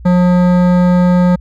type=tone with hard clipping; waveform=sine; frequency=179.1 Hz; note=F3; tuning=44 cents sharp; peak=-9 dBFS; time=0.05-1.36 s; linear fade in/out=10 ms; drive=14 dB; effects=added 60 Hz sine -29 dBFS peak until 1.4 s